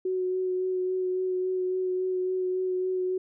sine tone with vibrato, 369.8 Hz, F#4, 1 cent flat, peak -25 dBFS, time 0.05-3.18 s, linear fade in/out 5 ms, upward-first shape sine, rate 3.6 Hz, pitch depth 14 cents each way, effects none

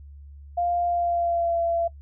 sine tone with pitch glide, 698.5 to 677 Hz, F5 to E5, 0 to +46 cents, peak -21 dBFS, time 0.57-1.88 s, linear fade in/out 10 ms, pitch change -54 cents, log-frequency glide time 0.86-1.59 s, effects noise-tail reverb RT60 0.1 s tail -21 dB re dry + added 71 Hz sine -41 dBFS peak until 2.01 s

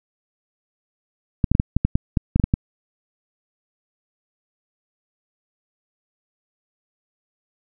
clicks, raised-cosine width 5 ms, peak -4 dBFS, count 12, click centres 1.442 / 1.516 / 1.551 / 1.599 / 1.766 / 1.85 / 1.955 / 2.172 / 2.36 / 2.398 / 2.44 / 2.539 s, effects none

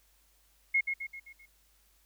sine tone with echo, 2160 Hz, C#7, 45 cents flat, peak -23 dBFS, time 0.74-0.81 s, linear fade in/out 10 ms, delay 130 ms, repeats 5, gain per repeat -6 dB, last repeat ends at 1.46 s, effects added 50 Hz sine -68 dBFS peak until 2.05 s + white hiss -68 dBFS RMS until 2.05 s

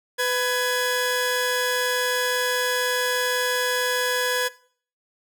sawtooth tone pair together, 498.9 / 1678 Hz, B4 / G#6, +17 / +17 cents, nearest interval octave + major sixth, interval 2100 cents, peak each -20 dBFS, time 0.18-4.49 s, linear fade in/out 20 ms, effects noise-tail reverb RT60 0.5 s tail -20 dB re dry

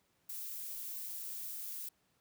violet noise, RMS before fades -43 dBFS, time 0.29-1.89 s, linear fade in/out 5 ms, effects pink hiss -75 dBFS RMS until 2.2 s + high-pass 80 Hz 12 dB/octave

